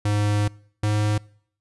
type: tone pair in turn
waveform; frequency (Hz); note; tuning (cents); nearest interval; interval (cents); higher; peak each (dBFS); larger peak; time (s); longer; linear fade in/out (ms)
square; 103.83 / 105.34; G#2 / G#2; 0 / +25; unison; 25; second; -20; neither; 0.05-0.48 / 0.83-1.18; first; 5
effects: noise-tail reverb RT60 0.6 s tail -24 dB re dry + resampled to 24000 Hz